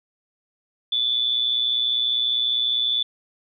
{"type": "tone with amplitude modulation", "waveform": "sine", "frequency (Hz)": 3485, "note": "A7", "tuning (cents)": -17, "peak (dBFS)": -16, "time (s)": [0.92, 3.03], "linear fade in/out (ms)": 5, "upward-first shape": "sine", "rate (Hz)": 120, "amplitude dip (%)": 70, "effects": []}